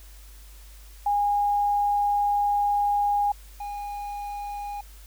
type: tone pair in turn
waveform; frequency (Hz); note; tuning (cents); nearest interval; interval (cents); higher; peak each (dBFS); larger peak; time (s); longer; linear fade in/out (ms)
sine / triangle; 818 / 818; G#5 / G#5; -26 / -26; unison; 0; neither; -20 / -29; first; 1.06-3.32 / 3.6-4.81; first; 5
effects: added 50 Hz sine -44 dBFS peak until 5.06 s + white hiss -53 dBFS RMS until 5.06 s